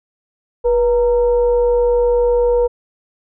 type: tone with frequency modulation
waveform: sine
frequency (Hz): 484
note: B4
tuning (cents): -35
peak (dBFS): -11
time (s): 0.64-2.68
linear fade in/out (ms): 20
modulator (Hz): 440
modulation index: 0.39
effects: none